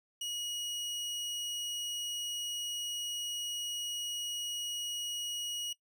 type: tone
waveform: 25% pulse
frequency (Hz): 2900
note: F#7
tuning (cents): -35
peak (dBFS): -32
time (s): 0.21-5.73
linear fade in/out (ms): 5
effects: noise-tail reverb RT60 0.1 s tail -20 dB re dry